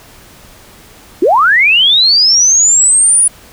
sine linear sweep, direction up, 299.3 to 9860 Hz, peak -5 dBFS, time 1.22-3.28 s, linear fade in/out 5 ms, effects pink hiss -39 dBFS RMS until 3.52 s

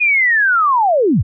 sine linear sweep, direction down, 2489 to 61.74 Hz, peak -10 dBFS, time 0-1.23 s, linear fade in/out 20 ms, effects none

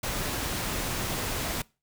pink noise, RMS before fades -31 dBFS, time 0.03-1.62 s, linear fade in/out 5 ms, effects noise-tail reverb RT60 0.3 s tail -23 dB re dry

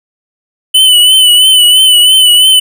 square tone with vibrato, 3002 Hz, F#7, 24 cents sharp, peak -3 dBFS, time 0.74-2.6 s, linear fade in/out 10 ms, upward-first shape triangle, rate 3 Hz, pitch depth 55 cents each way, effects none

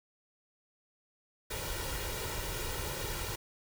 pink noise with comb filter, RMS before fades -37 dBFS, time 1.5-3.36 s, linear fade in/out 10 ms, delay 2.1 ms, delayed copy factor +0.65, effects none

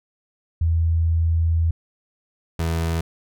sine / 30% pulse tone pair in turn, 82.41 / 82.41 Hz, E2 / E2, 0 / 0 cents, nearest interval unison, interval 0 cents, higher neither, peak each -16 / -18 dBFS, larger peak first, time 0.61-1.71 / 2.59-3.01 s, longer first, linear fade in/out 5 ms, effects none

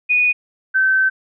sine tone pair in turn, 2471 / 1541 Hz, D#7 / G6, -13 / -30 cents, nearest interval minor sixth, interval 817 cents, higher first, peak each -12 dBFS, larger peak neither, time 0.09-0.33 / 0.74-1.1 s, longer second, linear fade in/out 20 ms, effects none

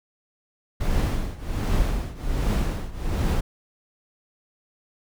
brown noise with tremolo, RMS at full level -20 dBFS, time 0.8-3.41 s, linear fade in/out 10 ms, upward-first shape triangle, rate 1.3 Hz, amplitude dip 90%, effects none

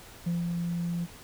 sine tone with ADSR envelope, 171.8 Hz, F3, 28 cents flat, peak -23 dBFS, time 0.26-1.07 s, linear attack 12 ms, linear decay 160 ms, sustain -4 dB, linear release 37 ms, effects tanh soft clip ceiling -24 dBFS + pink hiss -49 dBFS RMS until 1.23 s

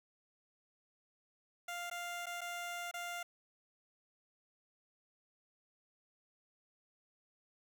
15% pulse tone with dropouts, 698.5 Hz, F5, in tune, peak -34 dBFS, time 1.68-3.23 s, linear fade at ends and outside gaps 5 ms, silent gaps 1.9-1.912 / 2.259-2.266 / 2.409-2.414 / 2.913-2.939 s, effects none

